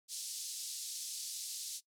pink band-pass noise, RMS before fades -43 dBFS, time 0.08-1.81 s, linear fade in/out 50 ms, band 4300 to 11000 Hz, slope 24 dB/octave, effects noise-tail reverb RT60 0.1 s tail -19 dB re dry

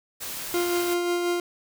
white noise, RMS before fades -34 dBFS, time 0.2-0.95 s, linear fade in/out 20 ms
40% pulse tone with tremolo, 350 Hz, F4, 4 cents sharp, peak -21 dBFS, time 0.54-1.4 s, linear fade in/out 2 ms, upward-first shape sine, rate 5.6 Hz, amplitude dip 30%
effects none

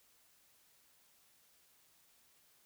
silence, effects white hiss -69 dBFS RMS until 2.65 s

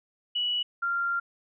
sine tone pair in turn, 2940 / 1387.5 Hz, F#7 / F6, -12 / -12 cents, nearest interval octave + minor second, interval 1300 cents, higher first, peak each -25 dBFS, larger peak neither, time 0.35-0.63 / 0.82-1.2 s, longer second, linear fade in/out 10 ms, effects none

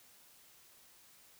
silence, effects white hiss -62 dBFS RMS until 1.39 s

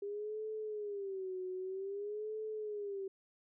sine tone with vibrato, 400.3 Hz, G4, 36 cents sharp, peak -38 dBFS, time 0.02-3.08 s, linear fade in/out 5 ms, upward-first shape sine, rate 0.52 Hz, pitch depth 140 cents each way, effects none

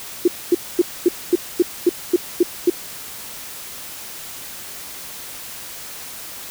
sine tone bursts, 351.8 Hz, F4, 13 cents sharp, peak -9 dBFS, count 10, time 0.25-2.7 s, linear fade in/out 5 ms, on 29 ms, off 240 ms, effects white hiss -34 dBFS RMS until 6.5 s

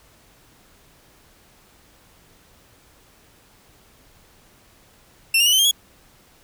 sawtooth tone with pitch steps, 2700 / 2818 / 2941 / 3069 / 3203 / 3343 Hz, E7 / F7 / F#7 / G7 / G7 / G#7, +41 / +15 / -11 / -37 / +37 / +11 cents, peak -11 dBFS, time 5.34-5.712 s, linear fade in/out 5 ms, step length 62 ms, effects pink hiss -54 dBFS RMS until 6.43 s

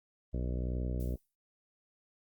harmonic tone, 61.74 Hz, B1, in tune, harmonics 1 / 2 / 3 / 4 / 5 / 6 / 7 / 8 / 9 / 10, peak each -33 / -39 / -43 / -45 / -47 / -49 / -50 / -51 / -52 / -53 dBFS, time 0.33-1.16 s, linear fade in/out 10 ms
violet noise with exponential decay, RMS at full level -50 dBFS, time 1-1.35 s, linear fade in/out 2 ms, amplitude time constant 75 ms
effects Opus 24 kbps

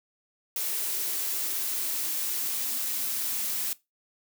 blue noise with high-pass filter sweep, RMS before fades -30 dBFS, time 0.56-3.73 s, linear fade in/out 2 ms, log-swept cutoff 390 to 210 Hz, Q 4.8, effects noise-tail reverb RT60 0.2 s tail -19 dB re dry

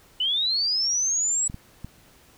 sine linear sweep, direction up, 2935 to 7860 Hz, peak -21 dBFS, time 0.2-1.48 s, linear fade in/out 5 ms
clicks, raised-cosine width 5 ms, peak -22 dBFS, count 3, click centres 1.499 / 1.544 / 1.846 s
effects pink hiss -55 dBFS RMS until 2.37 s

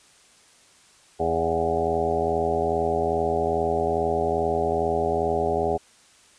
harmonic tone with a mistuned harmonic, 82.41 Hz, E2, in tune, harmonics 1 / 2 / 3 / 4 / 5 / 6 / 7 / 8 / 9 / 10, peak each -33 / -35 / -34 / -36 / -25 / -35 / -29 / -31 / -27 / -35 dBFS, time 1.19-5.78 s, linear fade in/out 20 ms, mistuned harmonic 8, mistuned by +31 cents, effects white hiss -55 dBFS RMS until 6.38 s + resampled to 22050 Hz

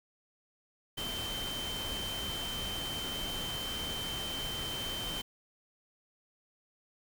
sine tone in noise, 3102 Hz, G7, 19 cents flat, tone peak -37 dBFS, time 0.97-5.22 s, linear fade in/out 10 ms, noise pink, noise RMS -40 dBFS, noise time 0.97-5.22 s, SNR 0 dB, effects none

